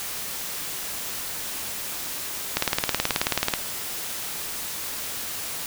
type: click train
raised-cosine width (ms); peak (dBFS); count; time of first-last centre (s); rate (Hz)
0.2; -3; 19; 2.57-3.538; 18.6
effects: white hiss -32 dBFS RMS until 5.66 s